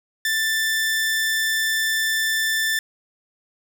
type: tone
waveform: sawtooth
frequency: 1770 Hz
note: A6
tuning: 10 cents sharp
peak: -16 dBFS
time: 0.25-2.79 s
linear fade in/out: 2 ms
effects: 8-bit